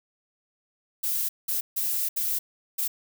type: noise bursts at uneven times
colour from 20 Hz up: violet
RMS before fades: -27 dBFS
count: 5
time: 1.03-1.29 / 1.48-1.61 / 1.76-2.09 / 2.16-2.39 / 2.78-2.88 s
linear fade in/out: 10 ms
effects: none